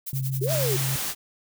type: noise with tremolo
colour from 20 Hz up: violet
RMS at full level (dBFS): -31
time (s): 0.06-0.82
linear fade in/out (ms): 10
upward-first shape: triangle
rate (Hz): 11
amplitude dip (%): 100
type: tone with vibrato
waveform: sine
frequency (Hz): 133.2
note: C3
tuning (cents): +31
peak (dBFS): -25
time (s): 0.13-0.96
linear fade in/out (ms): 2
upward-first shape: triangle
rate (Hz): 6.4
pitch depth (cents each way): 28
type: linear two-way sweep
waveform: sine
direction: up then down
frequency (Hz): 349.2 to 664 to 349.2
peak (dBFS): -25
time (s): 0.41-0.77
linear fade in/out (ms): 10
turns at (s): 0.52
type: noise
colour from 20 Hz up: white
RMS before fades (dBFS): -29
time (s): 0.46-1.15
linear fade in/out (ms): 50
effects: none